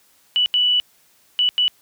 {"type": "tone bursts at uneven times", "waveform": "sine", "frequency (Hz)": 2960, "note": "F#7", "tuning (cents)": 0, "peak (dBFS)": -14, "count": 4, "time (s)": [[0.36, 0.46], [0.54, 0.8], [1.39, 1.49], [1.58, 1.68]], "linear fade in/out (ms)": 0, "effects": ["white hiss -57 dBFS RMS until 1.81 s", "high-pass 60 Hz 12 dB/octave"]}